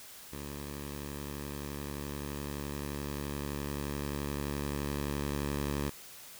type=tone with level ramp; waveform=10% pulse; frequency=71.6 Hz; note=D2; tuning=43 cents flat; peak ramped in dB=-32 to -23 dBFS; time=0.32-5.9 s; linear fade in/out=10 ms; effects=white hiss -50 dBFS RMS until 6.39 s